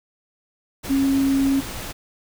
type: tone in noise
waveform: sine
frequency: 272.4 Hz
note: C#4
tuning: 30 cents flat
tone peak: -16 dBFS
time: 0.89-1.61 s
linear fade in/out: 20 ms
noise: pink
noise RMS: -32 dBFS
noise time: 0.83-1.93 s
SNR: +13 dB
effects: none